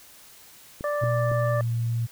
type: clicks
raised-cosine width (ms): 3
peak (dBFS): -23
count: 3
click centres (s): 0.809 / 1.037 / 1.316
type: harmonic tone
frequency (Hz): 587.3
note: D5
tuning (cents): 0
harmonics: 1 / 2 / 3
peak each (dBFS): -25 / -31 / -35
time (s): 0.84-1.61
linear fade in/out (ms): 2
type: tone with pitch glide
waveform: sine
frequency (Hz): 119.9 to 116.42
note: A#2 to A#2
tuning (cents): +49 to -2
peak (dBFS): -23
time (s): 1.01-2.07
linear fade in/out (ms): 20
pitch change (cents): -51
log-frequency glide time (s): 1.52-1.65
effects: white hiss -50 dBFS RMS until 2.11 s